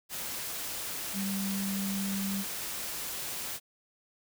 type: tone in noise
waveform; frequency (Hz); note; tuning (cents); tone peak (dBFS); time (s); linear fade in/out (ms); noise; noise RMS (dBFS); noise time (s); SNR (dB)
sine; 196; G3; 0; -31; 1.13-2.45; 50; white; -37; 0.09-3.6; +3
effects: none